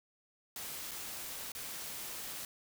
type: noise with dropouts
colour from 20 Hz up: white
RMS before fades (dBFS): -43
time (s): 0.56-2.45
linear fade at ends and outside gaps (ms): 1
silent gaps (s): 0.911-0.915 / 1.519-1.55
effects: none